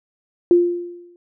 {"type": "tone with exponential decay", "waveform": "sine", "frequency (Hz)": 349.2, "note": "F4", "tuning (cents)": 0, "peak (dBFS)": -7, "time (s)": [0.51, 1.16], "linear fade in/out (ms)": 1, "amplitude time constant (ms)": 140, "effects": []}